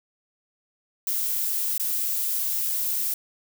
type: noise with dropouts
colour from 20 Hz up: violet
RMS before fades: -26 dBFS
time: 1.07-3.14 s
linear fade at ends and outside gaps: 2 ms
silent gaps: 1.779-1.797 s
effects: none